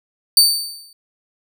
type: tone with exponential decay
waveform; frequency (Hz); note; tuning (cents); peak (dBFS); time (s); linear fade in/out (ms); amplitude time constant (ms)
sawtooth; 4576; D8; -46; -3; 0.37-0.93; 2; 120
effects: none